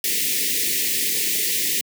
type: band-stop noise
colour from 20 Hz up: white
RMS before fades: -22 dBFS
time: 0.04-1.81 s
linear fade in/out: 2 ms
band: 490 to 1800 Hz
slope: 96 dB/octave
effects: high-pass 200 Hz 12 dB/octave